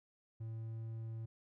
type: tone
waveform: triangle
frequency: 112.6 Hz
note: A2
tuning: 40 cents sharp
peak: -39 dBFS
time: 0.4-1.26 s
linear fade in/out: 10 ms
effects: none